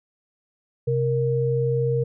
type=tone pair together; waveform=sine; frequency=130.82 / 466.7 Hz; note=C3 / A#4; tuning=0 / +2 cents; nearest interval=octave + minor seventh; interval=2202 cents; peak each=-22 dBFS; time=0.87-2.04 s; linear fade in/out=10 ms; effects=none